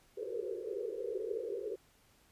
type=band-pass noise; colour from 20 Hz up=pink; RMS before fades=-39 dBFS; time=0.17-1.76 s; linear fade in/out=10 ms; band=370 to 510 Hz; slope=96 dB/octave; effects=pink hiss -67 dBFS RMS until 2.31 s + resampled to 32000 Hz